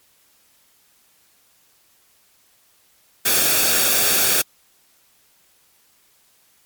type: noise with comb filter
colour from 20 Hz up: white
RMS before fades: -17 dBFS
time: 3.25-4.42 s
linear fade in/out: 10 ms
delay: 0.99 ms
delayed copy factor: -0.55
effects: white hiss -58 dBFS RMS until 6.65 s + MP3 96 kbps